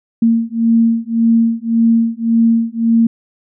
sine beating tone pair, 228.2 / 230 Hz, A#3 / A#3, -37 / -23 cents, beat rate 1.8 Hz, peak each -13 dBFS, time 0.22-3.07 s, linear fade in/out 5 ms, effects none

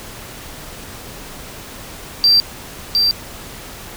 triangle tone with echo, 4699 Hz, D8, in tune, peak -6 dBFS, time 2.24-2.4 s, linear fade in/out 0 ms, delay 710 ms, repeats 1, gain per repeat -4 dB, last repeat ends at 3.11 s, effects tanh soft clip ceiling -4 dBFS + pink hiss -34 dBFS RMS until 3.96 s

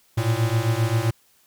square beating tone pair, 110 / 117.6 Hz, A2 / A#2, 0 / +16 cents, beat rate 7.6 Hz, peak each -23 dBFS, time 0.17-1.11 s, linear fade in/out 10 ms, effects white hiss -60 dBFS RMS until 1.46 s

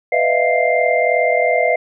sine tone cluster, 497.6 / 614 / 657 / 696 / 2097 Hz, B4 / D#5 / E5 / F5 / C7, +13 / -23 / -6 / -6 / +3 cents, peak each -19 dBFS, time 0.12-1.76 s, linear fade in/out 5 ms, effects none

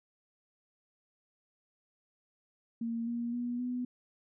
sine tone with pitch steps, 230.9 / 236.4 / 242.1 / 247.9 Hz, A#3 / A#3 / B3 / B3, -16 / +24 / -34 / +7 cents, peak -32 dBFS, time 2.81-3.85 s, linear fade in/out 5 ms, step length 260 ms, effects none

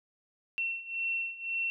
sine beating tone pair, 2710 / 2711.9 Hz, E7 / E7, +47 / +48 cents, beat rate 1.9 Hz, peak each -36 / -33 dBFS, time 0.58-1.7 s, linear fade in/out 0 ms, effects none

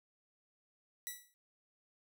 5% pulse tone with exponential decay, 1953 Hz, B6, 20 cents flat, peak -27 dBFS, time 1.07-1.34 s, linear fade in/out 0 ms, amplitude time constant 58 ms, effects none

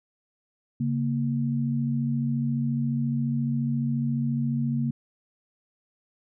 sine tone pair together, 138.42 / 232.8 Hz, C#3 / A#3, -2 / -2 cents, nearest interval major sixth, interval 900 cents, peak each -26 dBFS, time 0.8-4.91 s, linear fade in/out 5 ms, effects none

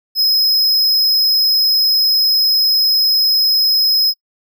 square tone, 5110 Hz, D#8, 45 cents sharp, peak -11 dBFS, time 0.15-4.14 s, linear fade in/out 50 ms, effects noise-tail reverb RT60 0.1 s tail -23 dB re dry

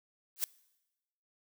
blue noise with exponential growth, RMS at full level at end -27 dBFS, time 0.36-0.44 s, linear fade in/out 0 ms, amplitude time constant 17 ms, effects noise-tail reverb RT60 1.0 s tail -22 dB re dry

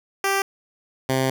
10% pulse tone pair in turn, 392 / 131.8 Hz, G4 / C3, 0 / +13 cents, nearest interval octave + perfect fifth, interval 1887 cents, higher first, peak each -11 dBFS, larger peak neither, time 0.24-0.42 / 1.09-1.3 s, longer second, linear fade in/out 2 ms, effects none

